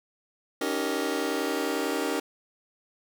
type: chord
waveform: sawtooth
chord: Eb dominant seventh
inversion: third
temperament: just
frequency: 280 / 311.1 / 388.9 / 466.7 Hz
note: Db4 / Eb4 / G4 / Bb4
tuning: +18 / 0 / -14 / +2 cents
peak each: -28 dBFS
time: 0.61-2.2 s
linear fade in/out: 5 ms
effects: none